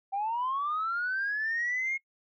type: linear sweep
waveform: sine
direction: up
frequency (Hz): 768 to 2167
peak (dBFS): -27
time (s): 0.12-1.98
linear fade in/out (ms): 20
effects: noise-tail reverb RT60 0.1 s tail -23 dB re dry + tanh soft clip ceiling -24 dBFS